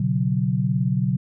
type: chord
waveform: sine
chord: B suspended second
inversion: none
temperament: equal with one note detuned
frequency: 123.47 / 141.83 / 185 Hz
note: B2 / C#3 / F#3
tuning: 0 / +40 / 0 cents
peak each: -23 dBFS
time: 0-1.17 s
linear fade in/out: 5 ms
effects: none